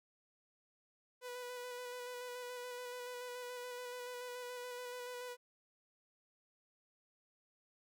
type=tone with vibrato; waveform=sawtooth; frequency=493.9 Hz; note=B4; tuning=in tune; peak=-40 dBFS; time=1.21-5.37 s; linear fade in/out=50 ms; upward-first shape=square; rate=7 Hz; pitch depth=16 cents each way; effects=none